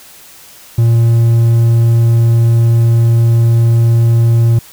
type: tone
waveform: triangle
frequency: 116 Hz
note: A#2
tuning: 8 cents flat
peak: -4 dBFS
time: 0.78-4.59 s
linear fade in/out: 5 ms
effects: white hiss -38 dBFS RMS until 4.72 s